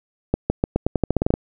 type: accelerating click train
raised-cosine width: 2 ms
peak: -4 dBFS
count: 13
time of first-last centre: 0.34-1.339 s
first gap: 160 ms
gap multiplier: 0.87
effects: none